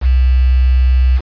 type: tone with quantisation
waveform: sine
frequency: 63.7 Hz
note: C2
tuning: 46 cents flat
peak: -7 dBFS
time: 0.01-1.21 s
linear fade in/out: 50 ms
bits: 5
effects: resampled to 11025 Hz